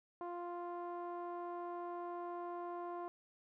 sawtooth tone with low-pass filter, 349.2 Hz, F4, in tune, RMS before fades -44 dBFS, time 0.21-3.08 s, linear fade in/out 0 ms, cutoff 940 Hz, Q 3.4, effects none

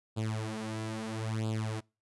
sawtooth tone with flanger, 110 Hz, A2, in tune, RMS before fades -35 dBFS, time 0.16-1.81 s, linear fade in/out 20 ms, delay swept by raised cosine 0.25 to 6.15 ms, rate 0.76 Hz, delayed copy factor +0.85, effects noise-tail reverb RT60 0.3 s tail -26 dB re dry + resampled to 24000 Hz

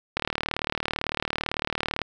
click train, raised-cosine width 0.3 ms, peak -9 dBFS, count 71, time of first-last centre 0.17-2.017 s, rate 37.9 Hz, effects none

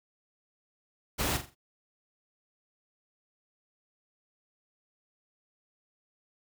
pink noise with echo, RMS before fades -30 dBFS, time 1.18-1.38 s, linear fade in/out 20 ms, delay 43 ms, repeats 4, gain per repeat -9 dB, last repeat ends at 1.552 s, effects none

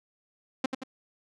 sawtooth tone with echo, 262.4 Hz, C4, 5 cents sharp, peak -19 dBFS, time 0.64-0.66 s, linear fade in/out 5 ms, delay 88 ms, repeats 2, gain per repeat -6 dB, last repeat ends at 0.836 s, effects low-pass 6000 Hz 12 dB/octave

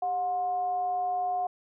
sine tone with frequency modulation, 724 Hz, F#5, 38 cents flat, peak -26 dBFS, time 0.02-1.47 s, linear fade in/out 5 ms, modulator 330 Hz, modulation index 0.25, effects none

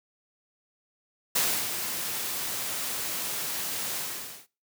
white noise with ADSR envelope, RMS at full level -24 dBFS, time 1.35-4.47 s, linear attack 9 ms, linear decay 310 ms, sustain -8 dB, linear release 500 ms, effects noise-tail reverb RT60 0.3 s tail -21 dB re dry + high-pass 100 Hz 12 dB/octave

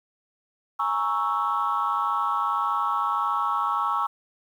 sine chord, A# half-diminished seventh, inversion third, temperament equal, 830.6 / 932.3 / 1108.7 / 1318.5 Hz, G#5 / A#5 / C#6 / E6, 0 / 0 / 0 / 0 cents, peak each -30 / -29 / -25 / -26 dBFS, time 0.79-4.07 s, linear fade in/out 10 ms, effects tanh soft clip ceiling -15 dBFS + 9-bit

